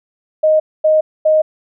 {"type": "tone bursts", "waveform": "sine", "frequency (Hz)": 622.3, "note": "D#5", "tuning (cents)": 0, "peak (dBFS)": -8, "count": 3, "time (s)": [0.43, 1.42], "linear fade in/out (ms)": 10, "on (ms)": 170, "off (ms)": 240, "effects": []}